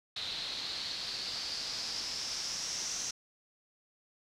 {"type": "noise with low-pass filter sweep", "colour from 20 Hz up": "white", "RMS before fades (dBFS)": -38, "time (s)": [0.16, 3.11], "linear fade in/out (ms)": 5, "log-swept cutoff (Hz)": [3900, 6000], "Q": 5.9, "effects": []}